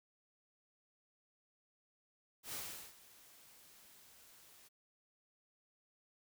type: noise with ADSR envelope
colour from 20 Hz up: white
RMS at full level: -43 dBFS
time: 2.43-4.69 s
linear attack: 100 ms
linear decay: 400 ms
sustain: -19 dB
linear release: 20 ms
effects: none